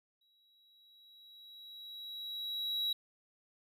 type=tone with exponential growth; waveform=triangle; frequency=3878 Hz; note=B7; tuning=32 cents flat; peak=-29 dBFS; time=0.21-2.93 s; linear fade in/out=5 ms; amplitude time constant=590 ms; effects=none